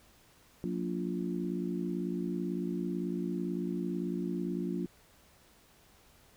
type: harmonic tone with a mistuned harmonic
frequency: 58 Hz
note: A#1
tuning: 8 cents flat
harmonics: 3 / 4 / 5 / 6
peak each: -35 / -39 / -38 / -38 dBFS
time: 0.64-4.86 s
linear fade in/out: 0 ms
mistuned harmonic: 3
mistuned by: +67 cents
effects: pink hiss -62 dBFS RMS until 6.36 s